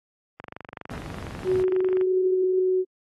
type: click train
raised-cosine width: 0.5 ms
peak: -21 dBFS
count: 40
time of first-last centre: 0.4-2.012 s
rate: 24.2 Hz
type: noise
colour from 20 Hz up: brown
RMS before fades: -32 dBFS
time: 0.9-1.63 s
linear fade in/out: 5 ms
type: tone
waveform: sine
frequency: 371.6 Hz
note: F#4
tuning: 7 cents sharp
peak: -19 dBFS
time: 1.44-2.85 s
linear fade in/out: 50 ms
effects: high-pass 80 Hz 12 dB/octave + AAC 32 kbps